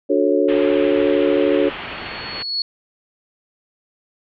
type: chord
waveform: sine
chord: D major seventh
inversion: none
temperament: just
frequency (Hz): 293.7 / 367.1 / 440.5 / 550.6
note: D4 / F#4 / A4 / C#5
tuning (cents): 0 / -14 / +2 / -12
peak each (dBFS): -19 / -19 / -19 / -19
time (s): 0.09-1.7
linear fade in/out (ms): 20
type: low-pass noise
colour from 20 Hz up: white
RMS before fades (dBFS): -31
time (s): 0.48-2.43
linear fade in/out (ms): 10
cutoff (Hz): 3200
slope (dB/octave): 48
type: tone with exponential growth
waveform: sine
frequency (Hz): 4374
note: C#8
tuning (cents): -24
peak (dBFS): -17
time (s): 1.7-2.62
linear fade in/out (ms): 2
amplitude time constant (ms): 200
effects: none